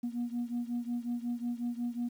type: beating tone pair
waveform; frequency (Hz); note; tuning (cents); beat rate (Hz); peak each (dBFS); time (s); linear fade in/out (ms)
sine; 237.9 / 243.4; A#3 / B3; +35 / -25; 5.5; -33 / -35; 0.03-2.09; 10
effects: tanh soft clip ceiling -28 dBFS + 10-bit